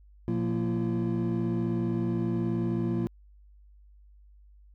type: tone cluster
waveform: triangle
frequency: 118.3 / 177.3 / 232.7 / 339.2 Hz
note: A#2 / F3 / A#3 / E4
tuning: +26 / +26 / -3 / +50 cents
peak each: -29 dBFS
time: 0.28-3.07 s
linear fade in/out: 0 ms
effects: tanh soft clip ceiling -17 dBFS + added 50 Hz sine -52 dBFS peak until 4.74 s